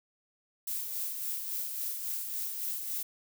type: noise with tremolo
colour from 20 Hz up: violet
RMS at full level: -34 dBFS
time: 0.67-3.03 s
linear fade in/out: 5 ms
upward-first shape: sine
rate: 3.6 Hz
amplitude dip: 40%
effects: none